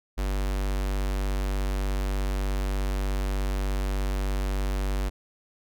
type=tone with notch filter; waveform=square; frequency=48.34 Hz; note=G1; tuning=23 cents flat; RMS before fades=-27 dBFS; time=0.17-5.1 s; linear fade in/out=20 ms; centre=110 Hz; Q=1.1; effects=none